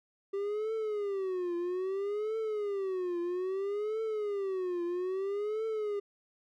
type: tone with vibrato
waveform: triangle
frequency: 392 Hz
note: G4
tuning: in tune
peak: -29 dBFS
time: 0.33-6 s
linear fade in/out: 10 ms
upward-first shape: triangle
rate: 0.61 Hz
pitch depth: 230 cents each way
effects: none